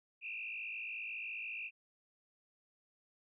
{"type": "tone with frequency modulation", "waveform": "sine", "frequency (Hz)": 2561, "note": "D#7", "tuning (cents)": 49, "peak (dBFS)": -40, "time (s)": [0.21, 1.71], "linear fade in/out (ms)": 50, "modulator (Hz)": 54.3, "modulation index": 3.2, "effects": []}